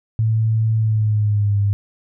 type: tone with pitch glide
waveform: sine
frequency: 111 to 101.2 Hz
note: A2 to G#2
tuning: +16 to -44 cents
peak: -14 dBFS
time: 0.19-1.73 s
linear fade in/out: 0 ms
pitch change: -160 cents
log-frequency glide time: 0.76-1.58 s
effects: none